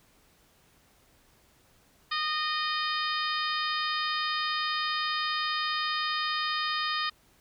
harmonic tone, 615 Hz, D#5, 20 cents flat, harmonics 2 / 3 / 4 / 5 / 6 / 7 / 8, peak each -31 / -34 / -39 / -37 / -36 / -40 / -37 dBFS, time 2.11-7.1 s, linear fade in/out 10 ms, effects pink hiss -63 dBFS RMS until 7.4 s

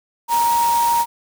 sine tone in noise, 939 Hz, A#5, 12 cents sharp, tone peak -14 dBFS, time 0.28-1.06 s, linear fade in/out 50 ms, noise white, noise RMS -27 dBFS, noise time 0.28-1.06 s, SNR +10 dB, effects none

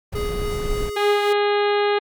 brown noise, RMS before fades -26 dBFS, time 0.12-0.9 s, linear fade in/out 10 ms
square tone with tremolo, 415.3 Hz, G#4, in tune, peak -25 dBFS, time 0.15-1.33 s, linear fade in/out 5 ms, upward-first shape sine, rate 3.6 Hz, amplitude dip 25%
harmonic tone, 411 Hz, G#4, 18 cents flat, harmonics 1 / 2 / 3 / 4 / 5 / 6 / 7 / 8 / 9 / 10, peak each -18 / -24 / -28 / -30 / -32 / -34 / -35 / -36 / -37 / -38 dBFS, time 0.96-1.99 s, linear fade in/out 10 ms
effects Opus 48 kbps

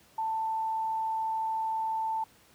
sine tone, 887 Hz, A5, 14 cents sharp, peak -28 dBFS, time 0.18-2.24 s, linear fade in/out 5 ms, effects pink hiss -60 dBFS RMS until 2.54 s + high-pass 80 Hz 12 dB/octave

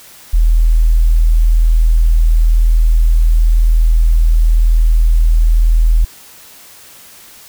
sine tone, 40.49 Hz, E1, 30 cents flat, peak -6 dBFS, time 0.33-6.05 s, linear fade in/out 10 ms, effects white hiss -39 dBFS RMS until 7.48 s

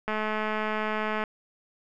click train, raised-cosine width 0.5 ms, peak -15 dBFS, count 250, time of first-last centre 0.08-1.238 s, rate 215 Hz, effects none

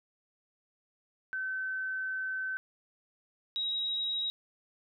sine tone pair in turn, 1530 / 3822 Hz, G6 / A#7, -42 / +43 cents, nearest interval octave + major third, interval 1585 cents, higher second, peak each -32 / -30 dBFS, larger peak second, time 1.33-2.57 / 3.56-4.3 s, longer first, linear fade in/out 0 ms, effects none

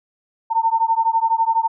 sine beating tone pair, 900 / 912 Hz, A5 / A#5, +39 / -38 cents, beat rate 12 Hz, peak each -18 dBFS, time 0.5-1.68 s, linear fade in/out 20 ms, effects none

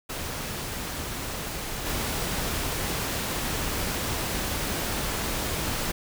pink noise with level steps, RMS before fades -33 / -29 dBFS, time 0.09-5.92 s, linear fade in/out 10 ms, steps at 1.85 s, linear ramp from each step 20 ms, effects none

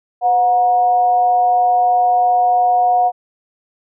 sine tone with amplitude modulation, 725 Hz, F#5, 35 cents flat, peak -8 dBFS, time 0.21-3.12 s, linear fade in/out 50 ms, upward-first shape sine, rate 223 Hz, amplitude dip 50%, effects none

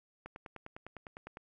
click train, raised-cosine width 0.5 ms, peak -30 dBFS, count 12, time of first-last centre 0.26-1.371 s, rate 9.9 Hz, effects none

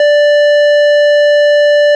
triangle tone with tanh clipping, 587.3 Hz, D5, in tune, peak -7 dBFS, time 0-1.95 s, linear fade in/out 2 ms, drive 17 dB, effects none

